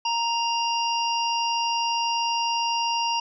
harmonic tone with a mistuned harmonic, 932.3 Hz, A#5, in tune, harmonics 1 / 3 / 5 / 6, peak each -24 / -28 / -33 / -33 dBFS, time 0.05-3.2 s, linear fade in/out 5 ms, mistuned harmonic 5, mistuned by +67 cents, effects none

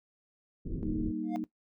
pink low-pass noise, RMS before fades -36 dBFS, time 0.65-1.12 s, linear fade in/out 10 ms, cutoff 410 Hz, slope 48 dB/octave
sine chord, Eb major, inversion first, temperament just, 194.45 / 233.3 / 311.1 Hz, G3 / Bb3 / Eb4, -14 / +2 / 0 cents, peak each -40 / -36 / -34 dBFS, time 0.83-1.44 s, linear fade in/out 0 ms
triangle tone with exponential growth, 706 Hz, F5, 19 cents sharp, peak -29 dBFS, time 1.23-1.36 s, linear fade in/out 0 ms, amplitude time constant 28 ms
effects noise-tail reverb RT60 0.1 s tail -17 dB re dry

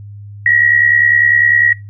sine tone with amplitude modulation, 1910 Hz, A#6, 42 cents sharp, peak -5 dBFS, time 0.46-1.73 s, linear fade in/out 2 ms, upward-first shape sine, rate 70 Hz, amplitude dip 65%, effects noise-tail reverb RT60 0.2 s tail -18 dB re dry + added 102 Hz sine -29 dBFS peak until 1.89 s

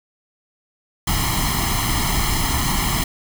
pink noise with comb filter, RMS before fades -20 dBFS, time 1.07-3.04 s, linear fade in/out 5 ms, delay 0.97 ms, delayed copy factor +0.95, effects none

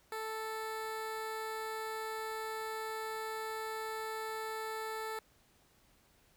15% pulse tone with notch filter, 440 Hz, A4, in tune, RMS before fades -40 dBFS, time 0.12-5.19 s, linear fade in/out 2 ms, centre 5900 Hz, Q 1.6, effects pink hiss -68 dBFS RMS until 6.36 s

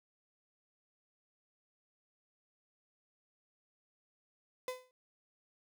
35% pulse tone with exponential decay, 507 Hz, B4, 45 cents sharp, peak -32 dBFS, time 4.68-4.91 s, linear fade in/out 1 ms, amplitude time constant 48 ms, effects none

